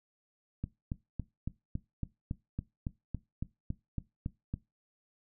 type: click train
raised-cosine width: 5 ms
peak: -22 dBFS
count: 15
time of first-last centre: 0.64-4.54 s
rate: 3.59 Hz
effects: noise-tail reverb RT60 0.2 s tail -18 dB re dry